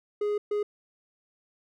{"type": "tone bursts at uneven times", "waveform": "triangle", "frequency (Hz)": 415.3, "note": "G#4", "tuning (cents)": 0, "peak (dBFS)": -23, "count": 2, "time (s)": [[0.21, 0.38], [0.51, 0.63]], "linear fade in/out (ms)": 5, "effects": []}